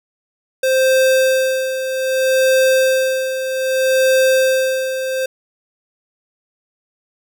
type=tone with tremolo; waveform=square; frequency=523.3 Hz; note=C5; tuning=in tune; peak=-11 dBFS; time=0.63-5.26 s; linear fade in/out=5 ms; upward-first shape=sine; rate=0.63 Hz; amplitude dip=65%; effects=none